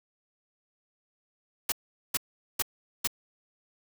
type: noise bursts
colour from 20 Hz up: white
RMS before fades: -27 dBFS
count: 4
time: 1.69-3.074 s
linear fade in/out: 5 ms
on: 31 ms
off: 420 ms
effects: none